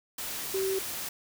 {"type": "tone in noise", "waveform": "sine", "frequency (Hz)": 384.1, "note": "G4", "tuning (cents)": -35, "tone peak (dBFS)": -27, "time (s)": [0.54, 0.79], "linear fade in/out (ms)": 5, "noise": "white", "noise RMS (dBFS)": -36, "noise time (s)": [0.18, 1.09], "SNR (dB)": 6, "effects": []}